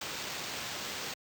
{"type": "noise with sample-and-hold", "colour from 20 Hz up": "white", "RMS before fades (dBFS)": -39, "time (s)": [0.01, 1.14], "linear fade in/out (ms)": 5, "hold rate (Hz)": 11025, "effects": ["high-pass 80 Hz 12 dB/octave"]}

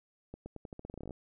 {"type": "accelerating click train", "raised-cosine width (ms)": 2, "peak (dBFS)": -30, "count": 16, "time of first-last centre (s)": [0.34, 1.108], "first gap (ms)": 120, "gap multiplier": 0.86, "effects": []}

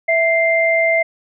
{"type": "tone pair together", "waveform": "sine", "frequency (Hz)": [658.8, 2093], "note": ["E5", "C7"], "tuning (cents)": [-1, 0], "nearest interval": "octave + minor sixth", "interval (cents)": 2001, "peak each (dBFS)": -15, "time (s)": [0.08, 1.03], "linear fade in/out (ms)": 10, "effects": []}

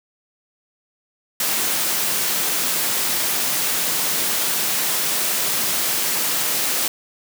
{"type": "high-pass noise", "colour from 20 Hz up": "white", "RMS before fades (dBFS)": -21, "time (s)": [1.4, 6.88], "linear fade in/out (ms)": 2, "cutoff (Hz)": 130, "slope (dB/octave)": 24, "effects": []}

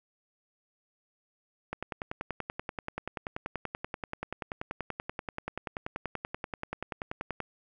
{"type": "click train", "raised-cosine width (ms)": 0.5, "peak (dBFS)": -19, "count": 60, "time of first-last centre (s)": [1.73, 7.403], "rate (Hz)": 10.4, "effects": []}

